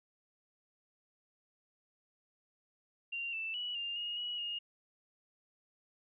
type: tone with pitch steps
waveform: sine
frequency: 2771 / 2654 / 2938 / 2801 / 2863 / 2918 / 2851 Hz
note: F7 / E7 / F#7 / F7 / F7 / F#7 / F7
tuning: -14 / +11 / -13 / +4 / +42 / -25 / +35 cents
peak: -36 dBFS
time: 3.12-4.59 s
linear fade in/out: 10 ms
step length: 210 ms
effects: none